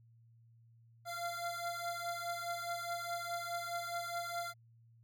25% pulse beating tone pair, 688 / 692.8 Hz, F5 / F5, -26 / -14 cents, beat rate 4.8 Hz, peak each -37 / -38 dBFS, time 1.05-4.54 s, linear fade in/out 50 ms, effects added 115 Hz sine -61 dBFS peak until 5.03 s

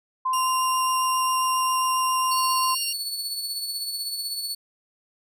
sine tone, 1034 Hz, C6, 21 cents flat, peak -21 dBFS, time 0.25-2.75 s, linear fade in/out 10 ms
15% pulse tone with vibrato, 2794 Hz, F7, in tune, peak -20 dBFS, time 0.33-2.93 s, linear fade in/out 5 ms, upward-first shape sine, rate 7.4 Hz, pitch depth 9 cents each way
sawtooth tone with tremolo, 4435 Hz, C#8, in tune, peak -23 dBFS, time 2.31-4.55 s, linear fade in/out 5 ms, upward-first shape triangle, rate 16 Hz, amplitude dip 50%
effects none

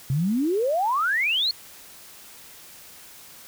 sine exponential sweep, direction up, 126.8 to 4426 Hz, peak -20 dBFS, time 0.1-1.51 s, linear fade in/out 2 ms, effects white hiss -46 dBFS RMS until 3.47 s

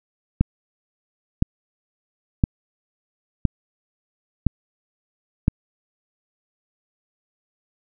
click train, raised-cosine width 5 ms, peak -3 dBFS, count 6, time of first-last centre 0.41-5.481 s, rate 0.986 Hz, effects none

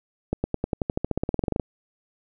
accelerating click train, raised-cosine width 2 ms, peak -10 dBFS, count 20, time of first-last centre 0.33-1.598 s, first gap 110 ms, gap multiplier 0.94, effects none

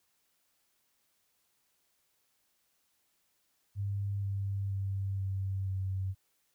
sine tone with pitch steps, 100 / 98.79 / 97.6 / 96.43 / 95.26 Hz, G2 / G2 / G2 / G2 / G2, +35 / +14 / -7 / -28 / -49 cents, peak -31 dBFS, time 3.75-6.15 s, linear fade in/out 50 ms, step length 480 ms, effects white hiss -75 dBFS RMS until 6.54 s

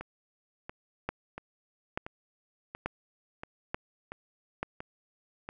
two click trains, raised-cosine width 0.5 ms, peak -16 / -24 dBFS, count 5 / 9, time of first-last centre 1.09-4.63 / 0.01-5.489 s, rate 1.13 / 1.46 Hz, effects none

